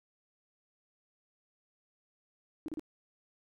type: tone bursts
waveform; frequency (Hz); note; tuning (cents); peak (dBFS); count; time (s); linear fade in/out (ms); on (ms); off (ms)
sine; 311.1; D#4; 0; -35; 3; 2.66-2.795; 0; 23; 33
effects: none